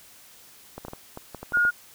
clicks, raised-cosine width 1 ms, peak -22 dBFS, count 10, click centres 0.78 / 0.85 / 0.883 / 0.934 / 1.174 / 1.347 / 1.43 / 1.522 / 1.572 / 1.651 s
sine tone, 1432 Hz, F6, 43 cents sharp, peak -18 dBFS, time 1.53-1.71 s, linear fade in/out 20 ms
effects white hiss -51 dBFS RMS until 1.94 s

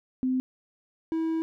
sine / triangle tone pair in turn, 257.2 / 324.1 Hz, C4 / E4, -30 / -29 cents, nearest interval major third, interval 401 cents, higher second, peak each -23 dBFS, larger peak neither, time 0.23-0.4 / 1.12-1.42 s, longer second, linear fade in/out 0 ms, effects none

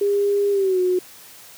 sine tone with pitch glide, 404.5 to 364.6 Hz, G#4 to F#4, -46 to -25 cents, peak -16 dBFS, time 0.01-0.99 s, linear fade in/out 5 ms, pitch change -179 cents, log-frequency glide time 0.51-0.8 s, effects white hiss -44 dBFS RMS until 1.57 s + high-pass 80 Hz 12 dB/octave

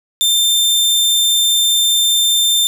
sawtooth tone, 3585 Hz, A7, 32 cents sharp, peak -8 dBFS, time 0.21-2.67 s, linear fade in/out 0 ms, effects none

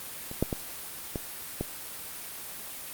clicks, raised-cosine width 2 ms, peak -25 / -10 / -15 / -17 / -15 dBFS, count 5, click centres 0.314 / 0.426 / 0.528 / 1.158 / 1.61 s, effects white hiss -40 dBFS RMS until 2.93 s + Opus 32 kbps

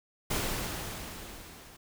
pink noise with level ramp, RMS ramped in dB -30 to -52 dBFS, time 0.3-1.77 s, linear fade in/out 10 ms, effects none

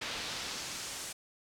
brown noise with band-pass filter sweep, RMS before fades -40 dBFS, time 0.01-1.13 s, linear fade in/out 10 ms, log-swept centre 3700 to 8400 Hz, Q 1.1, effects none

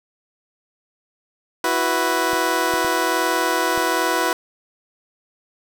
15% pulse chord, E suspended second, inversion none, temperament just, 329.6 / 370.8 / 494.4 Hz, E4 / F#4 / B4, 0 / +4 / +2 cents, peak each -17 dBFS, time 1.64-4.33 s, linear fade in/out 2 ms
clicks, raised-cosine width 3 ms, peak -22 dBFS, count 4, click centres 2.333 / 2.738 / 2.847 / 3.777 s
effects none

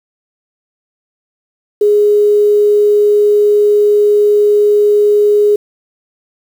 sine tone with quantisation, 415.3 Hz, G#4, in tune, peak -6 dBFS, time 1.81-5.56 s, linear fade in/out 5 ms, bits 6, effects none

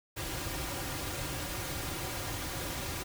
pink noise with comb filter, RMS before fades -37 dBFS, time 0.16-3.04 s, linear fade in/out 20 ms, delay 4.6 ms, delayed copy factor -0.6, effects none

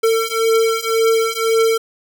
square beating tone pair, 449.8 / 451.7 Hz, A4 / A4, +38 / +45 cents, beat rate 1.9 Hz, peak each -18 / -17 dBFS, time 0.03-1.78 s, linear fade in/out 10 ms, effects none

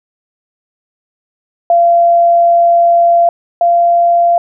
sine tone pair in turn, 686 / 689.2 Hz, F5 / F5, -31 / -23 cents, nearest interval unison, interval 8 cents, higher second, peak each -5 / -6 dBFS, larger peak first, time 1.7-3.29 / 3.61-4.38 s, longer first, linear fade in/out 2 ms, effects none

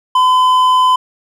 triangle tone with hard clipping, 1015 Hz, B5, 47 cents sharp, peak -9 dBFS, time 0.15-0.96 s, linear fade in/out 5 ms, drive 9 dB, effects none

